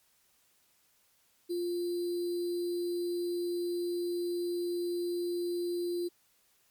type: tone with sample-and-hold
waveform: sine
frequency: 349.2 Hz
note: F4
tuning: in tune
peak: -30 dBFS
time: 1.49-6.09 s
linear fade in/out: 20 ms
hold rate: 4410 Hz
effects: white hiss -69 dBFS RMS until 6.7 s + MP3 96 kbps